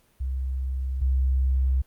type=tone pair in turn; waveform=sine; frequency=65.41 / 65.41 Hz; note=C2 / C2; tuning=0 / 0 cents; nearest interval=unison; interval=0 cents; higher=neither; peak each=-25 / -19 dBFS; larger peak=second; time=0.2-1.01 / 1.01-1.82 s; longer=neither; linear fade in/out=10 ms; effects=pink hiss -63 dBFS RMS until 1.86 s + Opus 32 kbps